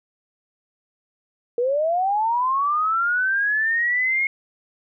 sine linear sweep, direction up, 466.2 to 2171 Hz, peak -18 dBFS, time 1.58-4.27 s, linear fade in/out 2 ms, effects none

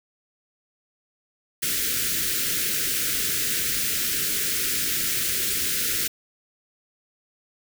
white band-stop noise, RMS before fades -25 dBFS, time 1.62-6.08 s, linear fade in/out 10 ms, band 490 to 1400 Hz, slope 48 dB/octave, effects none

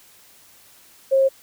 sine tone, 537 Hz, C5, 45 cents sharp, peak -13 dBFS, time 1.11-1.29 s, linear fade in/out 20 ms, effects white hiss -51 dBFS RMS until 1.42 s

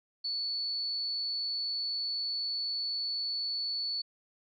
sine tone, 4444 Hz, C#8, 4 cents sharp, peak -31 dBFS, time 0.24-4.02 s, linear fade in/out 10 ms, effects none

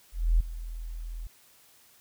sine tone with ADSR envelope, 41.2 Hz, E1, in tune, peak -17 dBFS, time 0.12-1.27 s, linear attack 280 ms, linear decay 7 ms, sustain -17 dB, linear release 4 ms, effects white hiss -59 dBFS RMS until 2 s

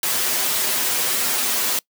white noise with comb filter, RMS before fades -21 dBFS, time 0.03-1.79 s, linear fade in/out 2 ms, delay 8 ms, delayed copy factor +0.85, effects noise-tail reverb RT60 0.1 s tail -24 dB re dry + high-pass 200 Hz 12 dB/octave

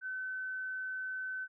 sine tone, 1521 Hz, F#6, 47 cents sharp, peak -36 dBFS, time 0.01-1.48 s, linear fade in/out 50 ms, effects none

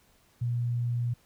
sine tone, 120 Hz, B2, 49 cents flat, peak -26 dBFS, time 0.41-1.14 s, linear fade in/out 10 ms, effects pink hiss -64 dBFS RMS until 1.25 s

